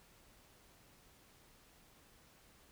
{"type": "silence", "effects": ["pink hiss -65 dBFS RMS until 2.71 s"]}